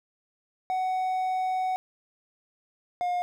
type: tone pair in turn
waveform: triangle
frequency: 746 / 713.6 Hz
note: F#5 / F5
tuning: +14 / +37 cents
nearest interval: minor second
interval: 77 cents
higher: first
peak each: -23 dBFS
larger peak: neither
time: 0.7-1.76 / 3.01-3.22 s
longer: first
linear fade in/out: 0 ms
effects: none